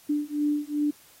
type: beating tone pair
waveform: sine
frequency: 293.7 / 296.3 Hz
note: D4 / D4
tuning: 0 / +15 cents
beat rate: 2.6 Hz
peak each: -27 dBFS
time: 0.09-0.91 s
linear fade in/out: 10 ms
effects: white hiss -55 dBFS RMS until 1.2 s + AAC 48 kbps